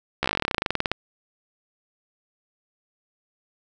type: slowing click train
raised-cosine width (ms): 0.3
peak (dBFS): -6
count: 23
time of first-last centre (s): 0.23-0.916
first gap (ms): 14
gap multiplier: 1.07
effects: none

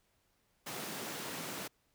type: high-pass noise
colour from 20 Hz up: pink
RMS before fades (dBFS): -42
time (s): 0.66-1.68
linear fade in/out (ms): 10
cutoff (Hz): 150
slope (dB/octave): 24
effects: pink hiss -75 dBFS RMS until 1.94 s

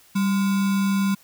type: tone with sample-and-hold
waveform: sine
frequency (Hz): 196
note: G3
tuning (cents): 0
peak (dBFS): -18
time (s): 0.15-1.15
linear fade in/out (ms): 10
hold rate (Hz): 1225
effects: white hiss -54 dBFS RMS until 1.23 s

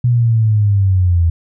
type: linear sweep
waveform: sine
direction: down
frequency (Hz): 123.47 to 82.1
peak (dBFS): -9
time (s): 0.04-1.3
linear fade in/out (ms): 5
effects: none

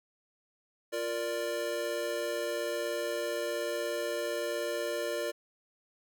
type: chord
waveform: square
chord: Bb major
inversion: second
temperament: equal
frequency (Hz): 349.2 / 466.2 / 587.3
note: F4 / Bb4 / D5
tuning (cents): 0 / 0 / 0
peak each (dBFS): -39 / -37 / -35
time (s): 0.92-5.32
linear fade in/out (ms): 20
effects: none

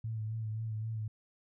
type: tone with vibrato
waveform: sine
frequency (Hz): 110.2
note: A2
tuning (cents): +3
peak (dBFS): -34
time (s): 0.04-1.08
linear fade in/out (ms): 5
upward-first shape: sine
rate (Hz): 3.8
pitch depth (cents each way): 36
effects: none

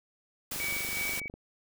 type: noise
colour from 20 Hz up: white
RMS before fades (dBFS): -36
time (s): 0.51-1.2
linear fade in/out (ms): 5
type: click train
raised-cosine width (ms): 2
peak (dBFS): -31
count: 21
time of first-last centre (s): 0.52-1.34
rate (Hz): 24.4
type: tone with tremolo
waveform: sine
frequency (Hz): 2271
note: C#7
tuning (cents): +41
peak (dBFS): -31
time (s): 0.6-1.28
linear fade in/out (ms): 0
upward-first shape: sine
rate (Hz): 2.8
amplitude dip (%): 45
effects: none

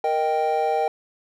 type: chord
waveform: triangle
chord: Eb major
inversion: second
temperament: equal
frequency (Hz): 466.2 / 622.3 / 784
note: Bb4 / Eb5 / G5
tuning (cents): 0 / 0 / 0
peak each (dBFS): -23 / -24 / -20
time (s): 0.04-0.88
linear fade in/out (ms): 2
effects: none

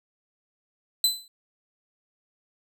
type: tone with exponential decay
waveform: sawtooth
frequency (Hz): 4025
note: B7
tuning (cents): +32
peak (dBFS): -13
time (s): 1.04-1.28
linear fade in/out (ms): 2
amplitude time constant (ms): 52
effects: none

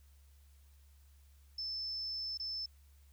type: tone with dropouts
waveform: sine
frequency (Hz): 5274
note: E8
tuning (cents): 0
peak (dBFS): -37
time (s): 1.58-2.66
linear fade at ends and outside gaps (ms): 5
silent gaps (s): 2.375-2.397
effects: added 70 Hz sine -59 dBFS peak until 3.12 s + white hiss -72 dBFS RMS until 3.12 s

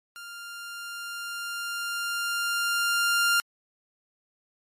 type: tone with level ramp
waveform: sawtooth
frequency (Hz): 1396.9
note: F6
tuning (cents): 0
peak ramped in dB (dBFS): -36 to -16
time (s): 0.16-3.4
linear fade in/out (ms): 0
effects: MP3 64 kbps

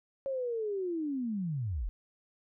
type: linear sweep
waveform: sine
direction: down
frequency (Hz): 551 to 36.71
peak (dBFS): -31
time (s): 0.26-1.89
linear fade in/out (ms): 0
effects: none

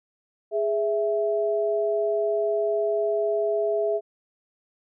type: tone pair together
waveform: sine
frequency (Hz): 415.3 / 659.2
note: G#4 / E5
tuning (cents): 0 / 0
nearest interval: minor sixth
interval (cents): 800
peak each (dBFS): -24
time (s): 0.51-4.01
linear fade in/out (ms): 50
effects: none

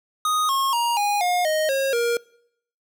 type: tone with pitch steps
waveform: square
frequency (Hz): 1244.5 / 1083.4 / 943.2 / 821.1 / 714.8 / 622.2 / 541.7 / 471.6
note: D#6 / C#6 / A#5 / G#5 / F5 / D#5 / C#5 / A#4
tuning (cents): 0 / -40 / +20 / -20 / +40 / 0 / -40 / +20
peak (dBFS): -20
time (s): 0.25-2.17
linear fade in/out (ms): 2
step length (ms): 240
effects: noise-tail reverb RT60 0.7 s tail -24 dB re dry

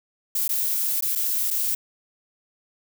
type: noise with dropouts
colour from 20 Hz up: violet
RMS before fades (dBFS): -24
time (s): 0.35-1.75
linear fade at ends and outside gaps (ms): 5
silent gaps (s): 0.479-0.491 / 1.008-1.023 / 1.153-1.157 / 1.505-1.509
effects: none

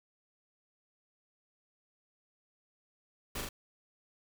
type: noise with echo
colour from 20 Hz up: pink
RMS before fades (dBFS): -38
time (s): 3.35-3.41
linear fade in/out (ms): 5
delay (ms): 40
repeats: 2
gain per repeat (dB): -2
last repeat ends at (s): 3.49
effects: none

